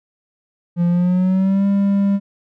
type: tone with pitch glide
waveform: triangle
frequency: 173.2 to 198.95 Hz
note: F3 to G3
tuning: -14 to +26 cents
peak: -11 dBFS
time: 0.76-2.2 s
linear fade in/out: 50 ms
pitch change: +240 cents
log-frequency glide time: 0.88-1.66 s
effects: none